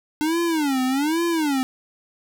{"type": "tone with vibrato", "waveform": "square", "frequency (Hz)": 295.9, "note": "D4", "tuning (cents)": 13, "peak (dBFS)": -20, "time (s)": [0.21, 1.63], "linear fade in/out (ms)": 0, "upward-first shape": "sine", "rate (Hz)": 1.2, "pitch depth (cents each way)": 250, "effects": []}